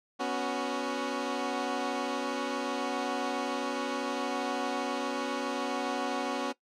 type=chord; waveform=15% pulse; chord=B suspended second; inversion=none; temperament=equal with one note detuned; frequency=246.9 / 279.3 / 370 Hz; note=B3 / C#4 / F#4; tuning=0 / +13 / 0 cents; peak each=-29 / -27 / -30 dBFS; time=0.19-6.53 s; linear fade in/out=20 ms; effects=noise-tail reverb RT60 0.1 s tail -19 dB re dry + low-pass 6000 Hz 12 dB/octave